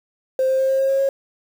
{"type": "tone with pitch steps", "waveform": "sine", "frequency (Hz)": [523.3, 526.9, 530.6, 534.3, 538, 541.8, 545.5], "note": ["C5", "C5", "C5", "C5", "C5", "C#5", "C#5"], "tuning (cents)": [0, 12, 24, 36, 48, -40, -28], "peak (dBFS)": -14, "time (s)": [0.39, 1.09], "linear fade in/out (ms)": 2, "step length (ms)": 100, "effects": ["tanh soft clip ceiling -12 dBFS", "7-bit"]}